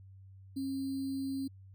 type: tone with sample-and-hold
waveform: sine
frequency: 270 Hz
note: C#4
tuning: 45 cents flat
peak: -33 dBFS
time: 0.56-1.48 s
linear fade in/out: 10 ms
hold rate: 4410 Hz
effects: added 96 Hz sine -51 dBFS peak until 1.74 s